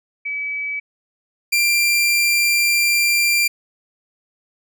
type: tone pair in turn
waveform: sine / sawtooth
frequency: 2289 / 2374 Hz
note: D7 / D7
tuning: -45 / +18 cents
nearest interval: minor second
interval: 63 cents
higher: second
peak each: -22 / -11 dBFS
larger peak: second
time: 0.25-0.8 / 1.52-3.48 s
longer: second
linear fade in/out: 10 ms
effects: none